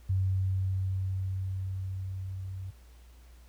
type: tone with level ramp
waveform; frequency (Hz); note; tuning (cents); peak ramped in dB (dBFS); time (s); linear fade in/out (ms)
sine; 94.8; F#2; +43; -24 to -36; 0.09-2.71; 10
effects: added 60 Hz sine -51 dBFS peak until 3.48 s + pink hiss -63 dBFS RMS until 3.48 s